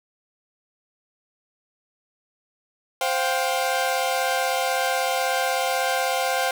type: chord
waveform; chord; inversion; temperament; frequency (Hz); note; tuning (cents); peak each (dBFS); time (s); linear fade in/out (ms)
sawtooth; C suspended fourth; none; equal with one note detuned; 523.3 / 707.8 / 784; C5 / F5 / G5; 0 / +23 / 0; -22; 3.01-6.51; 2
effects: none